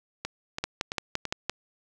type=two click trains; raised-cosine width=0.2 ms; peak=-10 / -14 dBFS; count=6 / 4; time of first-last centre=0.64-1.496 / 0.25-1.253 s; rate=5.84 / 2.99 Hz; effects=none